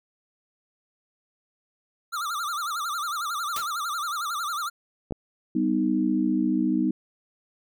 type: tone with vibrato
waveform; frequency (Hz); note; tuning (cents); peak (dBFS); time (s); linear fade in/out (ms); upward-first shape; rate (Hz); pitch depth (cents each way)
square; 1276; D#6; +43; -28; 2.12-4.7; 20; sine; 11; 170
type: noise with exponential decay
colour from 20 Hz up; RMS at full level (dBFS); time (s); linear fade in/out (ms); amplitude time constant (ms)
white; -29; 3.56-3.71; 2; 32
type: clicks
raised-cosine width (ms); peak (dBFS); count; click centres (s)
2; -19; 2; 5.109 / 5.123
type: chord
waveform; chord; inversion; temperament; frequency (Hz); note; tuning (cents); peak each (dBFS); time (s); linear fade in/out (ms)
sine; G augmented; none; equal with one note detuned; 196 / 250.7 / 311.1; G3 / B3 / D#4; 0 / +26 / 0; -27 / -25 / -24; 5.55-6.91; 5
effects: none